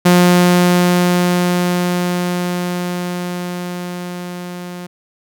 sawtooth tone with level ramp, 177.7 Hz, F3, 30 cents sharp, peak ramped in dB -3 to -23 dBFS, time 0.05-4.87 s, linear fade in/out 10 ms, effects none

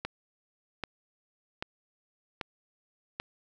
click train, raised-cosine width 0.3 ms, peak -17 dBFS, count 5, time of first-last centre 0.05-3.2 s, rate 1.27 Hz, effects none

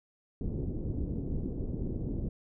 pink low-pass noise, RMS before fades -34 dBFS, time 0.41-2.29 s, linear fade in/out 2 ms, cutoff 380 Hz, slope 24 dB/octave, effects none

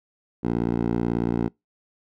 10% pulse tone with band-pass filter, 58.27 Hz, A#1, in tune, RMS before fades -24 dBFS, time 0.43-1.49 s, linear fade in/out 20 ms, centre 300 Hz, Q 0.9, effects noise-tail reverb RT60 0.2 s tail -26 dB re dry

